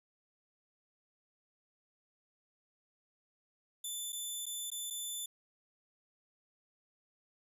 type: tone with dropouts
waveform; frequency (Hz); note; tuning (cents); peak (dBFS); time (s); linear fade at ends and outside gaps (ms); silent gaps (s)
10% pulse; 3520; A7; 0; -30; 3.84-5.26; 5; 4.123-4.128 / 4.457-4.464 / 4.703-4.716 / 4.902-4.906
effects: resampled to 32000 Hz